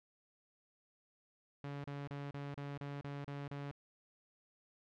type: tone bursts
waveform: sawtooth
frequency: 142.1 Hz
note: C#3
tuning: 43 cents sharp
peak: -38 dBFS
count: 9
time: 1.64-3.712 s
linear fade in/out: 0 ms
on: 200 ms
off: 34 ms
effects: low-pass 3000 Hz 12 dB/octave